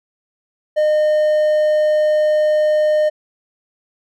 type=tone; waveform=triangle; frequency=610 Hz; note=D#5; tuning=34 cents flat; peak=-10 dBFS; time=0.76-3.1 s; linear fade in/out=20 ms; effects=none